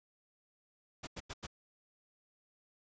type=noise bursts; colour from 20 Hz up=pink; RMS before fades=-43 dBFS; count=4; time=1.03-1.468 s; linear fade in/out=10 ms; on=42 ms; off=90 ms; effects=resampled to 16000 Hz